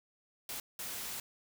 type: noise bursts at uneven times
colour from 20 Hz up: white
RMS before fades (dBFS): -41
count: 2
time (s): 0.49-0.6 / 0.79-1.2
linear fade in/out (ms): 2
effects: none